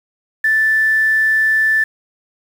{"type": "tone with quantisation", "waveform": "sine", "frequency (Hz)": 1760, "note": "A6", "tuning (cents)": 0, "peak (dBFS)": -11, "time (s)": [0.44, 1.84], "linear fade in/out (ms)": 5, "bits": 6, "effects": []}